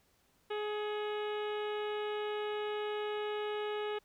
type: harmonic tone with a mistuned harmonic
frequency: 420.1 Hz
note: G#4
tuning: 20 cents sharp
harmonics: 1 / 2 / 3 / 4 / 5 / 6 / 7 / 8 / 9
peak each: -35 / -43 / -46 / -48 / -51 / -53 / -49 / -55 / -56 dBFS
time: 0.5-3.99 s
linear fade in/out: 10 ms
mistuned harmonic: 5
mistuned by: +54 cents
effects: pink hiss -71 dBFS RMS until 4.04 s